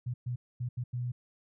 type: tone bursts at uneven times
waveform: sine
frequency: 122.8 Hz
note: B2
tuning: 9 cents flat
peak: -31 dBFS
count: 5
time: 0.06-0.14 / 0.26-0.36 / 0.6-0.69 / 0.77-0.84 / 0.93-1.12 s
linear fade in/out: 10 ms
effects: none